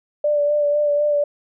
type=tone with vibrato; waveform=sine; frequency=587.3 Hz; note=D5; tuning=in tune; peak=-15 dBFS; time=0.24-1.24 s; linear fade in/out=5 ms; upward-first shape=sine; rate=4 Hz; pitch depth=23 cents each way; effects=none

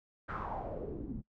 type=noise with low-pass filter sweep; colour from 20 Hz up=pink; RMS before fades=-40 dBFS; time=0.28-1.22 s; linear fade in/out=20 ms; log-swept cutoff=1500 to 210 Hz; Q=5.1; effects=noise-tail reverb RT60 0.1 s tail -20 dB re dry

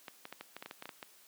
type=clicks; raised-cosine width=0.3 ms; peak=-27 dBFS; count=12; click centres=0.082 / 0.254 / 0.326 / 0.41 / 0.566 / 0.625 / 0.66 / 0.711 / 0.824 / 0.856 / 0.892 / 1.028 s; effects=white hiss -61 dBFS RMS until 1.27 s + high-pass 200 Hz 12 dB/octave

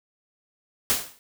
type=noise with exponential decay; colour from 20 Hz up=white; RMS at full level=-19 dBFS; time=0.9-1.19 s; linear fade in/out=0 ms; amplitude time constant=61 ms; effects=none

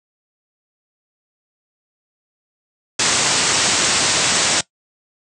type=low-pass noise; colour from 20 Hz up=white; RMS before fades=-17 dBFS; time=2.99-4.61 s; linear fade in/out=5 ms; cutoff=8500 Hz; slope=96 dB/octave; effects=noise-tail reverb RT60 0.1 s tail -19 dB re dry + high-pass 100 Hz 12 dB/octave

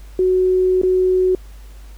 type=tone with dropouts; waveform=sine; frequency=370 Hz; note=F#4; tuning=in tune; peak=-12 dBFS; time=0.19-1.35 s; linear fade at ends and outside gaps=2 ms; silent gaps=0.816-0.833 s; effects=added 50 Hz sine -35 dBFS peak until 1.97 s + pink hiss -50 dBFS RMS until 1.97 s

